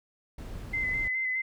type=noise; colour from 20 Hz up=brown; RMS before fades=-39 dBFS; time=0.38-1.08 s; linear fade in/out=5 ms
type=tone with vibrato; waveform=sine; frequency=2047 Hz; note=C7; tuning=38 cents flat; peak=-27 dBFS; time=0.73-1.42 s; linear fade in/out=10 ms; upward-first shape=square; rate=4.8 Hz; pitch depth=22 cents each way
effects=none